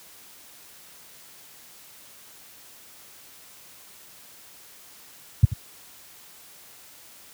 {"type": "tone with echo", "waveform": "sine", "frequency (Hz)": 103.83, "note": "G#2", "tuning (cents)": 0, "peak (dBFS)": -6, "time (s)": [5.43, 5.45], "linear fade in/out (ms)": 5, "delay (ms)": 85, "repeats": 1, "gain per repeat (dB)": -15, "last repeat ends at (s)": 5.535, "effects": ["white hiss -49 dBFS RMS until 7.33 s", "high-pass 60 Hz 12 dB/octave"]}